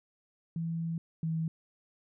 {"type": "tone pair in turn", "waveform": "sine", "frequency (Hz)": [165.4, 161.72], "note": ["E3", "E3"], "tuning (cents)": [6, -33], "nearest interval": "unison", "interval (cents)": 39, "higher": "first", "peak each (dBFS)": [-31, -29], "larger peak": "second", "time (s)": [[0.56, 0.98], [1.23, 1.48]], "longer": "first", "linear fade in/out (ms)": 2, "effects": []}